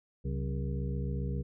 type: harmonic tone with a mistuned harmonic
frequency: 67.5 Hz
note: C#2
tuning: 45 cents flat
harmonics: 1 / 2 / 3 / 4 / 6 / 7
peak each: -34 / -35 / -39 / -46 / -45 / -46 dBFS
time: 0.24-1.43 s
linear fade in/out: 20 ms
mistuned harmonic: 3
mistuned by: -110 cents
effects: none